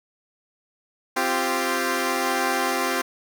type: chord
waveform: 10% pulse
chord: C suspended fourth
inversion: none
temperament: equal with one note detuned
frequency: 261.6 / 347 / 392 Hz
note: C4 / F4 / G4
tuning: 0 / -11 / 0 cents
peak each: -18 dBFS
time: 1.16-3.02 s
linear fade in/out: 10 ms
effects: none